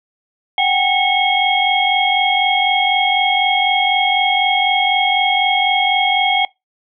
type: tone cluster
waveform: sine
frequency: 752 / 796 / 2192 / 3258 Hz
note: F#5 / G5 / C#7 / G#7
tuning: +28 / +26 / -20 / -34 cents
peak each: -18 dBFS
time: 0.58-6.45 s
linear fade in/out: 2 ms
effects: noise-tail reverb RT60 0.2 s tail -23 dB re dry